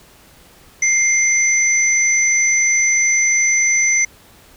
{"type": "tone pair together", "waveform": "sine", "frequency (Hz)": [2100, 6023], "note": ["C7", "F#8"], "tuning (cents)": [6, 30], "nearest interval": "octave + tritone", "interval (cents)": 1824, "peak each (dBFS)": -15, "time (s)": [0.82, 4.05], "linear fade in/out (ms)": 5, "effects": ["pink hiss -47 dBFS RMS until 4.56 s"]}